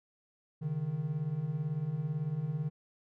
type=beating tone pair; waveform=triangle; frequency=137.3 / 155.3 Hz; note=C#3 / D#3; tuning=-16 / -3 cents; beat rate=18 Hz; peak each=-35 / -31 dBFS; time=0.61-2.7 s; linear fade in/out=20 ms; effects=none